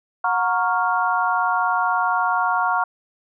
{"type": "chord", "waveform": "sine", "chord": "Gb major seventh", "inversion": "none", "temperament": "equal with one note detuned", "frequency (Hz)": [728.1, 932.3, 1108.7, 1396.9], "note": ["Gb5", "Bb5", "Db6", "F6"], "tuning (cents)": [-28, 0, 0, 0], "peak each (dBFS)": -23, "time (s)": [0.24, 2.84], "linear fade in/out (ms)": 5, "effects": []}